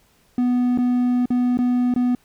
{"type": "tone with dropouts", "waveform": "triangle", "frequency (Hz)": 246.9, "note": "B3", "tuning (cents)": 0, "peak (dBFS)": -14, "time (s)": [0.38, 2.15], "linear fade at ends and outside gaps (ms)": 2, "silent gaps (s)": [[0.776, 0.785], [1.257, 1.304], [1.573, 1.588], [1.94, 1.961]], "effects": ["pink hiss -59 dBFS RMS until 2.24 s"]}